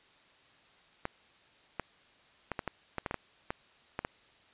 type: clicks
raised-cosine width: 0.5 ms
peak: -18 dBFS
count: 12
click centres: 1.054 / 1.797 / 2.517 / 2.592 / 2.677 / 2.983 / 3.062 / 3.111 / 3.143 / 3.505 / 3.991 / 4.049 s
effects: white hiss -62 dBFS RMS until 4.53 s + resampled to 8000 Hz